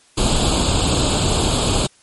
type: noise with comb filter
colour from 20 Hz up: pink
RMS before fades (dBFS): -17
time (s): 0.17-1.87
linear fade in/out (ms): 10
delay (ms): 0.26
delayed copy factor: +0.85
effects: white hiss -53 dBFS RMS until 2.02 s + MP3 48 kbps